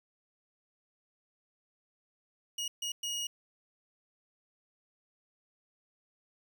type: tone bursts at uneven times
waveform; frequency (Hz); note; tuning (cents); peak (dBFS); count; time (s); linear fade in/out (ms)
25% pulse; 2885; F#7; -44; -30; 3; 2.58-2.68 / 2.82-2.92 / 3.03-3.27; 5
effects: none